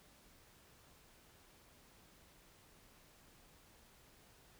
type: silence
effects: pink hiss -65 dBFS RMS until 4.59 s